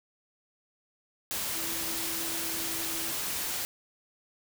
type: tone in noise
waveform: sine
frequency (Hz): 329.6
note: E4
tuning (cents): 0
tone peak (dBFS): -42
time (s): 1.55-3.12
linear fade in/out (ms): 0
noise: white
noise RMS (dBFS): -33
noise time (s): 1.31-3.65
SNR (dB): -12
effects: none